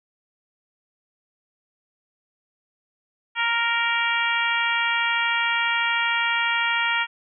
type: harmonic tone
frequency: 466.2 Hz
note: A#4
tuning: in tune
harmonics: 2 / 3 / 4 / 5 / 6 / 7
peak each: -27 / -26 / -26 / -26 / -29 / -31 dBFS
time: 3.35-7.07 s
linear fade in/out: 50 ms
effects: none